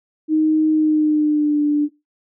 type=tone with pitch glide; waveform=sine; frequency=311.6 to 294.8 Hz; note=D#4 to D4; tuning=+3 to +7 cents; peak=-13 dBFS; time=0.28-1.89 s; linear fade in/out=50 ms; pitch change=-96 cents; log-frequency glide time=0.71-1.62 s; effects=noise-tail reverb RT60 0.2 s tail -18 dB re dry